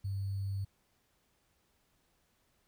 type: tone with sample-and-hold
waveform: sine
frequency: 98 Hz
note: G2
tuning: in tune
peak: -33 dBFS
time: 0.04-0.65 s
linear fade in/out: 10 ms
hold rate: 4410 Hz
effects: pink hiss -74 dBFS RMS until 2.67 s